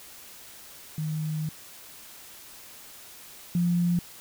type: tone pair in turn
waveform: sine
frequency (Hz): 155.56 / 174.25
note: D#3 / F3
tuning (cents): 0 / -4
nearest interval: major second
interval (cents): 196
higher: second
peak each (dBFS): -27 / -21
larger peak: second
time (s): 0.98-1.49 / 3.55-3.99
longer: first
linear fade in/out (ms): 2
effects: white hiss -47 dBFS RMS until 4.2 s